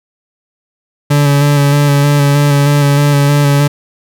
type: tone with vibrato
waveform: 40% pulse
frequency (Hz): 143.6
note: D3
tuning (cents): -39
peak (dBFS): -6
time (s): 1.1-3.68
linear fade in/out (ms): 10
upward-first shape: square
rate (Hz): 3.2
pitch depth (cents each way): 18
effects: none